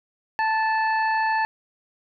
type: harmonic tone with a mistuned harmonic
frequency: 875 Hz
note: A5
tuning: 10 cents flat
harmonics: 1 / 2 / 3 / 5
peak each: -21 / -25 / -35 / -41 dBFS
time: 0.39-1.45 s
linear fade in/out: 0 ms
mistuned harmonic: 1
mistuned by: +16 cents
effects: none